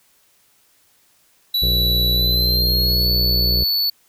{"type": "tone with pitch glide", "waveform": "square", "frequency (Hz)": [3941, 4449], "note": ["B7", "C#8"], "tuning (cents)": [-4, 5], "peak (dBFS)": -17, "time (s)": [1.54, 3.9], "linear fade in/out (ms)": 5, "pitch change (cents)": 209, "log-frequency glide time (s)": [2.14, 3.09]}
{"type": "harmonic tone", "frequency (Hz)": 60.9, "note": "B1", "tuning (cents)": -24, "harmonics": [1, 2, 3, 5, 6, 7, 8, 9, 10], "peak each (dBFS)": [-19, -27, -29, -38, -37, -36, -38, -41, -43], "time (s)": [1.62, 3.64], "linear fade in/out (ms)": 5}
{"effects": ["white hiss -58 dBFS RMS until 4.08 s"]}